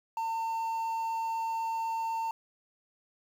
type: tone with quantisation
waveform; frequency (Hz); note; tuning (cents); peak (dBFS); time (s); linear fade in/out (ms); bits
triangle; 904; A5; +47; -28; 0.17-2.31; 2; 9
effects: none